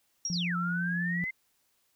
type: tone with exponential decay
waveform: sine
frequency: 5620 Hz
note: F8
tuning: 10 cents sharp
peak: -27 dBFS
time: 0.25-0.48 s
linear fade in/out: 2 ms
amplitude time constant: 49 ms
type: tone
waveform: sine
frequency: 174.9 Hz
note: F3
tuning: 3 cents sharp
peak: -30 dBFS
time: 0.3-1.24 s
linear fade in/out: 0 ms
type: exponential two-way sweep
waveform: sine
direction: down then up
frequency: 5710 to 1307 to 2098 Hz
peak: -31 dBFS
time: 0.32-1.31 s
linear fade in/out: 10 ms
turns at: 0.56 s
effects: white hiss -72 dBFS RMS until 1.95 s